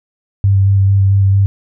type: tone with vibrato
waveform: sine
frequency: 98 Hz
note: G2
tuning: in tune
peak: -7 dBFS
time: 0.44-1.46 s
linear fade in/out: 0 ms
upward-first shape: square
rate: 4.5 Hz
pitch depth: 13 cents each way
effects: none